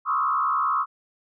sine tone with frequency modulation, 1186 Hz, D6, 17 cents sharp, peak -20 dBFS, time 0.05-0.86 s, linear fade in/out 50 ms, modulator 69.4 Hz, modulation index 2, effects none

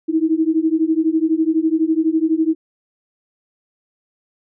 sine beating tone pair, 314.1 / 326.1 Hz, D#4 / E4, +16 / -19 cents, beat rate 12 Hz, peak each -17 dBFS, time 0.08-2.55 s, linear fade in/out 20 ms, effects none

